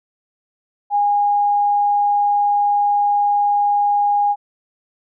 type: tone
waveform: sine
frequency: 819 Hz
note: G#5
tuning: 24 cents flat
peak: -13 dBFS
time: 0.9-4.36 s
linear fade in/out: 50 ms
effects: none